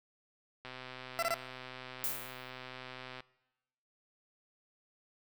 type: click train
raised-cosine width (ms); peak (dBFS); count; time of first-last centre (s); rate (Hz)
0.3; -29; 328; 0.65-3.205; 128
type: tone bursts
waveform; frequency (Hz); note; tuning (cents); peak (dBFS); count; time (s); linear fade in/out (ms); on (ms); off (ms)
20% pulse; 673; E5; +36; -25; 3; 1.19-1.341; 0; 35; 23
type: noise with exponential decay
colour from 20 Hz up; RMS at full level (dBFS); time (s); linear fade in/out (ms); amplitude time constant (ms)
violet; -32; 2.04-2.5; 0; 100
effects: noise-tail reverb RT60 1.0 s tail -21 dB re dry